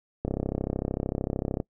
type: click train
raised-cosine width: 2 ms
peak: -14 dBFS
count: 46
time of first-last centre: 0.25-1.601 s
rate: 33.3 Hz
effects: noise-tail reverb RT60 0.1 s tail -23 dB re dry

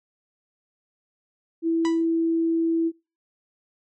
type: tone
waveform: sine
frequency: 329.6 Hz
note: E4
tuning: in tune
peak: -19 dBFS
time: 1.62-2.92 s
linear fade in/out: 50 ms
type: tone with exponential decay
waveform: sawtooth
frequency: 986 Hz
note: B5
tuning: 3 cents flat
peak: -22 dBFS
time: 1.85-2.05 s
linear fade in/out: 0 ms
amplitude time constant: 43 ms
effects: noise-tail reverb RT60 0.3 s tail -25 dB re dry + MP3 32 kbps

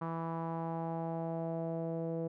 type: tone with low-pass filter sweep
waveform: sawtooth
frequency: 164.81 Hz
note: E3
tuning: in tune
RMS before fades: -37 dBFS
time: 0.01-2.28 s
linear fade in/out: 10 ms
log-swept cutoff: 1100 to 530 Hz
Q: 3.6
effects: none

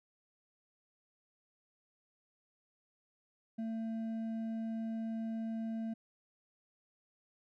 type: tone with hard clipping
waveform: triangle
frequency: 224.4 Hz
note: A3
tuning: 34 cents sharp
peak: -37 dBFS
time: 3.58-5.94 s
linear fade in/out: 10 ms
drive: 8 dB
effects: none

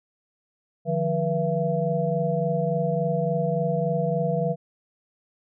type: tone cluster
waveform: sine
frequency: 151.8 / 175.3 / 484.8 / 673 Hz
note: D#3 / F3 / B4 / E5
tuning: -42 / +7 / -32 / +36 cents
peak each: -27 dBFS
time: 0.85-4.56 s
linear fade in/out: 50 ms
effects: none

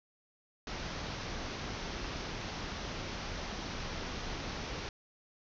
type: low-pass noise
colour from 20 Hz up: pink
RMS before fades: -40 dBFS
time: 0.67-4.89 s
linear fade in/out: 2 ms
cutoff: 6200 Hz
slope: 96 dB/octave
effects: none

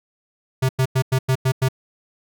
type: tone bursts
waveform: square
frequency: 130.81 Hz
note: C3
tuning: in tune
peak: -16 dBFS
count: 7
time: 0.62-1.687 s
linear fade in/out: 10 ms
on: 71 ms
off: 95 ms
effects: none

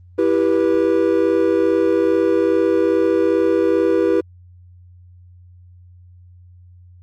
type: chord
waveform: triangle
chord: E minor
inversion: none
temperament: equal with one note detuned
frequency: 329.6 / 392 / 487.6 Hz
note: E4 / G4 / B4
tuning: 0 / 0 / -22 cents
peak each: -16 dBFS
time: 0.18-4.21 s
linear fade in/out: 10 ms
effects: added 89 Hz sine -42 dBFS peak until 7.02 s + Opus 24 kbps

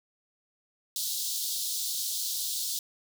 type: high-pass noise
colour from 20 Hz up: pink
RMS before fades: -32 dBFS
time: 0.96-2.79 s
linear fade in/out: 2 ms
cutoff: 3600 Hz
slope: 48 dB/octave
effects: none

